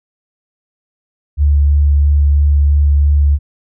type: tone with vibrato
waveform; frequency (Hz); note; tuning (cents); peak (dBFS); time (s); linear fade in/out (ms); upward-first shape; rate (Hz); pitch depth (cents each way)
sine; 72.3; D2; -27; -7; 1.37-3.39; 50; sine; 3; 12
effects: none